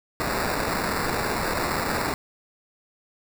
blue noise with sample-and-hold, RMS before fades -26 dBFS, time 0.2-2.14 s, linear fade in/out 0 ms, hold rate 3150 Hz, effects none

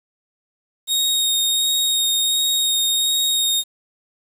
sawtooth tone with vibrato, 3729 Hz, A#7, in tune, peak -14 dBFS, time 0.87-3.64 s, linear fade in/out 50 ms, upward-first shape sine, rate 1.4 Hz, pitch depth 12 cents each way, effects 7-bit

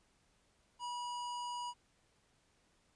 square tone, 970 Hz, B5, 31 cents flat, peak -40 dBFS, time 0.79-1.74 s, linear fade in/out 50 ms, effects pink hiss -73 dBFS RMS until 2.95 s + resampled to 22050 Hz

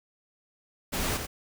pink noise with echo, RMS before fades -30 dBFS, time 0.92-1.18 s, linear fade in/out 20 ms, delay 90 ms, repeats 1, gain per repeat -5 dB, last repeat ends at 1.27 s, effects none

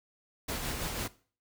pink noise with tremolo, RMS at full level -34 dBFS, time 0.48-1.08 s, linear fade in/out 10 ms, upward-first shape sine, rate 6.1 Hz, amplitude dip 35%, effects noise-tail reverb RT60 0.4 s tail -18 dB re dry

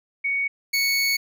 sine / 25% pulse tone pair in turn, 2232 / 2218 Hz, C#7 / C#7, +11 / 0 cents, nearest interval unison, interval 11 cents, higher first, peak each -21 / -16 dBFS, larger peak second, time 0.24-0.48 / 0.73-1.17 s, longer second, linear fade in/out 10 ms, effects none

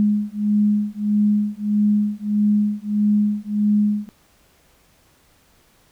sine beating tone pair, 207.7 / 209.3 Hz, G#3 / G#3, 0 / +14 cents, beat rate 1.6 Hz, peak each -19 dBFS, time 0-4.09 s, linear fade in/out 0 ms, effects pink hiss -57 dBFS RMS until 5.91 s

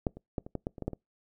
clicks, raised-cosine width 2 ms, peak -14 / -30 / -18 / -29 / -20 / -19 / -30 / -22 / -17 / -25 dBFS, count 10, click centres 0.068 / 0.17 / 0.382 / 0.465 / 0.553 / 0.669 / 0.782 / 0.823 / 0.88 / 0.933 s, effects noise-tail reverb RT60 0.2 s tail -26 dB re dry

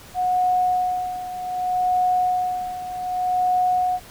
sine tone with tremolo, 730 Hz, F#5, 24 cents flat, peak -16 dBFS, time 0.14-4 s, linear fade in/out 50 ms, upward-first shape sine, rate 0.65 Hz, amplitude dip 75%, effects pink hiss -44 dBFS RMS until 4.1 s

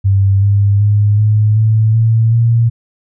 sine tone with pitch steps, 98 / 100.81 / 103.71 / 106.68 / 109.75 / 112.9 / 116.14 Hz, G2 / G2 / G#2 / G#2 / A2 / A2 / A#2, 0 / +49 / -2 / +47 / -4 / +45 / -6 cents, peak -7 dBFS, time 0.04-2.7 s, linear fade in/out 20 ms, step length 380 ms, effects none

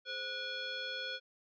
sine tone with frequency modulation, 2412 Hz, D7, 46 cents sharp, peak -37 dBFS, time 0.05-1.2 s, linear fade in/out 50 ms, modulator 945 Hz, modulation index 1.9, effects none

